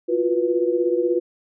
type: tone cluster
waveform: sine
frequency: 344.3 / 360.7 / 488.6 Hz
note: F4 / F#4 / B4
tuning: -25 / -44 / -19 cents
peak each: -22 dBFS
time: 0.08-1.2 s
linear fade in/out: 20 ms
effects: none